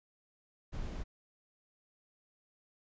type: noise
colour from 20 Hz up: brown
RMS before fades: -39 dBFS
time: 0.72-1.04 s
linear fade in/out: 20 ms
effects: resampled to 16000 Hz